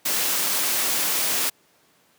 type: noise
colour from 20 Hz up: white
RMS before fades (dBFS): -23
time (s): 0.05-1.5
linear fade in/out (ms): 10
effects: pink hiss -60 dBFS RMS until 2.18 s + high-pass 200 Hz 12 dB/octave